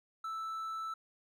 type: tone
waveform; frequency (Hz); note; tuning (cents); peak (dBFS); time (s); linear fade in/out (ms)
triangle; 1318.5; E6; 0; -35; 0.24-0.94; 5
effects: none